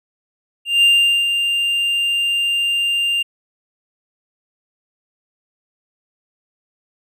triangle tone with ADSR envelope, 2794 Hz, F7, in tune, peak -7 dBFS, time 0.65-3.23 s, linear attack 180 ms, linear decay 430 ms, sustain -7 dB, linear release 11 ms, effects none

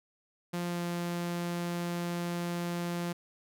sawtooth tone with pitch glide, 174.61 to 173.3 Hz, F3 to F3, 0 to -13 cents, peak -28 dBFS, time 0.53-3.13 s, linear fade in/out 10 ms, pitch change -13 cents, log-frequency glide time 0.66-0.8 s, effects none

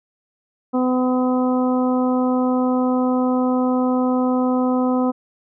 harmonic tone, 253.3 Hz, B3, 44 cents sharp, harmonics 1 / 2 / 3 / 4 / 5, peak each -17 / -23 / -27 / -29 / -31 dBFS, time 0.73-5.12 s, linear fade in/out 20 ms, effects none

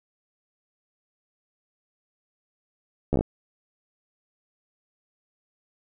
slowing click train, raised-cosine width 2 ms, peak -10 dBFS, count 6, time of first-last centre 3.13-3.209 s, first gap 13 ms, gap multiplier 1.1, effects none

